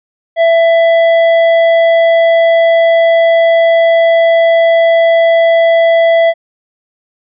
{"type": "tone with tanh clipping", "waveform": "sine", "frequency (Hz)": 665, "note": "E5", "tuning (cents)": 15, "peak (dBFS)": -7, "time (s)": [0.36, 6.34], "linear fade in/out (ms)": 50, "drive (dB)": 11, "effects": ["resampled to 8000 Hz"]}